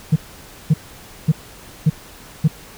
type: tone bursts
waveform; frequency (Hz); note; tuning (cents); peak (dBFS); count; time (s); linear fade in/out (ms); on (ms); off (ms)
sine; 155.56; D#3; 0; -7; 5; 0.12-2.48; 10; 40; 540
effects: tanh soft clip ceiling -7 dBFS + pink hiss -41 dBFS RMS until 2.77 s